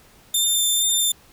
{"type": "tone with vibrato", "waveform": "15% pulse", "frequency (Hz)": 3586, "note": "A7", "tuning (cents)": 32, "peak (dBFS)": -11, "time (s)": [0.34, 1.12], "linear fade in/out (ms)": 5, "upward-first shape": "sine", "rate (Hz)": 2.2, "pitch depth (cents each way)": 9, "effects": ["pink hiss -52 dBFS RMS until 1.32 s"]}